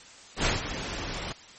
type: noise with ADSR envelope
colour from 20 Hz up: pink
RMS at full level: -23 dBFS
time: 0.36-1.33 s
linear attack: 92 ms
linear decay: 150 ms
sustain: -11 dB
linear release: 13 ms
effects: white hiss -49 dBFS RMS until 1.58 s + MP3 32 kbps